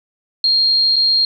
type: tone with dropouts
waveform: sine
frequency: 4224 Hz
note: C8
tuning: 16 cents sharp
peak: -11 dBFS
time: 0.44-1.25 s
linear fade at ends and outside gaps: 2 ms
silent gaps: 0.959-0.964 s
effects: none